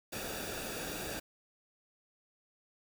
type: noise with comb filter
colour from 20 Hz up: pink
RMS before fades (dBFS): -40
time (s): 0.12-1.2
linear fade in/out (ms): 10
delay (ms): 0.96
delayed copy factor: -0.65
effects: none